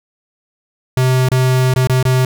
square tone with dropouts, 128.8 Hz, C3, 27 cents flat, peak -11 dBFS, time 0.97-2.25 s, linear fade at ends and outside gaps 2 ms, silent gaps 1.288-1.316 / 1.739-1.761 / 1.872-1.896 / 2.028-2.052 s, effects none

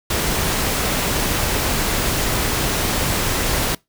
pink noise, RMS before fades -20 dBFS, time 0.1-3.75 s, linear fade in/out 5 ms, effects noise-tail reverb RT60 0.2 s tail -24 dB re dry

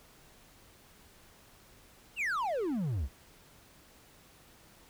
triangle exponential sweep, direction down, 2928 to 58 Hz, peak -28 dBFS, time 2.16-3.09 s, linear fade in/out 50 ms, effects pink hiss -59 dBFS RMS until 4.89 s

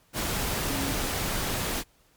sine tone in noise, 274.8 Hz, C#4, 15 cents flat, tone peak -33 dBFS, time 0.66-0.95 s, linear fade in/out 50 ms, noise pink, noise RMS -29 dBFS, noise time 0.13-1.84 s, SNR -7 dB, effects pink hiss -63 dBFS RMS until 2.16 s + MP3 96 kbps

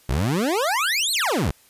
25% pulse exponential two-way sweep, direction up then down, 56 to 4435 to 56 Hz, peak -16 dBFS, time 0.09-1.51 s, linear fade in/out 5 ms, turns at 1.12 s, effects white hiss -55 dBFS RMS until 1.69 s + resampled to 32000 Hz

